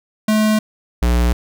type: tone pair in turn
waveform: square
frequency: 215.3 / 59.84 Hz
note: A3 / A#1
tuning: -37 / +46 cents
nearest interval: octave + minor seventh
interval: 2217 cents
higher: first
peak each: -13 dBFS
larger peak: neither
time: 0.28-0.59 / 1.02-1.33 s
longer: neither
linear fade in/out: 5 ms
effects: none